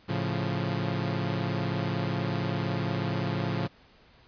sawtooth chord, A augmented, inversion none, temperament equal, 110 / 138.59 / 174.61 Hz, A2 / C#3 / E#3, 0 / 0 / 0 cents, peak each -28 dBFS, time 0.08-3.68 s, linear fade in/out 20 ms, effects pink hiss -58 dBFS RMS until 4.27 s + resampled to 11025 Hz

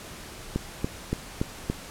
click train, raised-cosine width 3 ms, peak -12 dBFS, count 5, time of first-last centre 0.56-1.7 s, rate 3.51 Hz, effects pink hiss -42 dBFS RMS until 1.9 s + low-pass 12000 Hz 12 dB/octave

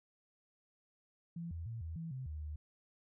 sine tone with pitch steps, 169 / 83.3 / 114.5 / 81.3 / 164.3 / 130.2 / 76.5 / 75.6 Hz, E3 / E2 / A#2 / E2 / E3 / C3 / D#2 / D#2, +43 / +19 / -31 / -23 / -5 / -8 / -29 / -49 cents, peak -40 dBFS, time 1.36-2.56 s, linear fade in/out 5 ms, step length 150 ms, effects none

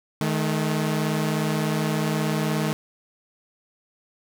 sawtooth tone pair together, 155.56 / 215 Hz, D#3 / A3, 0 / -40 cents, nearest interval tritone, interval 560 cents, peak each -20 / -22 dBFS, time 0.21-2.73 s, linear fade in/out 0 ms, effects 9-bit

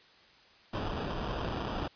pink noise with sample-and-hold, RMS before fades -35 dBFS, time 0.73-1.88 s, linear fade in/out 5 ms, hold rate 2100 Hz, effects white hiss -59 dBFS RMS until 1.95 s + resampled to 11025 Hz

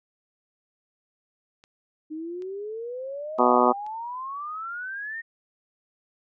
clicks, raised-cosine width 0.2 ms, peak -34 dBFS, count 4, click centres 1.639 / 2.422 / 3.385 / 3.865 s
sine exponential sweep, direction up, 304.4 to 1864.7 Hz, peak -31 dBFS, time 2.1-5.22 s, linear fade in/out 20 ms
harmonic tone, 123.47 Hz, B2, in tune, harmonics 2 / 3 / 4 / 5 / 6 / 7 / 8 / 9 / 10, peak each -25 / -25 / -25 / -25 / -25 / -25 / -25 / -25 / -25 dBFS, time 3.38-3.73 s, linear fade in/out 20 ms
effects none

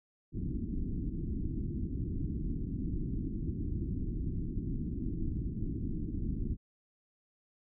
pink low-pass noise, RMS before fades -35 dBFS, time 0.32-6.57 s, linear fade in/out 50 ms, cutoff 330 Hz, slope 48 dB/octave, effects none

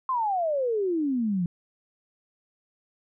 sine exponential sweep, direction down, 1070 to 167.5 Hz, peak -23 dBFS, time 0.09-1.46 s, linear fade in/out 2 ms, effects none

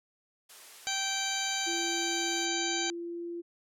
white high-pass noise, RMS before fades -50 dBFS, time 0.49-2.46 s, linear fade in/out 10 ms, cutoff 440 Hz, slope 12 dB/octave
harmonic tone, 779 Hz, G5, 11 cents flat, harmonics 1 / 2 / 3 / 4 / 5 / 6 / 8 / 9, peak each -38 / -38 / -38 / -38 / -38 / -38 / -38 / -38 dBFS, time 0.87-2.9 s, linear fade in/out 0 ms
sine tone with pitch glide, 339.8 to 343 Hz, F4 to F4, -47 to -31 cents, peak -35 dBFS, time 1.66-3.42 s, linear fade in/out 20 ms, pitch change +16 cents, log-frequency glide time 2.48-3.24 s
effects low-pass 12000 Hz 12 dB/octave

